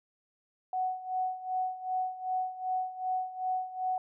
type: tone with tremolo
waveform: sine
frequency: 743 Hz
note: F#5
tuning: 7 cents sharp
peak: -27 dBFS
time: 0.73-3.98 s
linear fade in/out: 2 ms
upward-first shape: sine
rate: 2.6 Hz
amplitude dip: 80%
effects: none